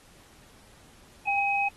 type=tone pair together; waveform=sine; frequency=800.2 / 2535 Hz; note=G5 / D#7; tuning=+35 / +32 cents; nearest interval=octave + minor sixth; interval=1997 cents; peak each=-26 dBFS; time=1.27-1.69 s; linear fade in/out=10 ms; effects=pink hiss -56 dBFS RMS until 1.76 s + AAC 32 kbps